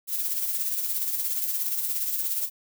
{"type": "noise with tremolo", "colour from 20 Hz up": "violet", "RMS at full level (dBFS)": -26, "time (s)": [0.07, 2.5], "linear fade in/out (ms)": 50, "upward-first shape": "sine", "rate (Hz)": 17, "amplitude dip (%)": 45, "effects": []}